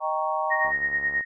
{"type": "chord", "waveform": "sine", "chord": "Eb dominant seventh", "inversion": "none", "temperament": "equal", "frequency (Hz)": [622.3, 784, 932.3, 1108.7], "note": ["Eb5", "G5", "Bb5", "Db6"], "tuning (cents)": [0, 0, 0, 0], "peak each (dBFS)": -29, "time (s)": [0, 0.73], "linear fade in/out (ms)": 50}
{"type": "tone with tremolo", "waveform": "sine", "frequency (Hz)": 1864.7, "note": "A#6", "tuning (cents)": 0, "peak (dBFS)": -20, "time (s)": [0.5, 1.25], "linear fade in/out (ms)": 20, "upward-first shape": "sine", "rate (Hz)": 9.3, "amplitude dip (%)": 65}
{"type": "click train", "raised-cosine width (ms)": 1, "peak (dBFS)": -28, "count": 41, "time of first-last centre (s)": [0.65, 1.209], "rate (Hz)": 71.6}
{"effects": []}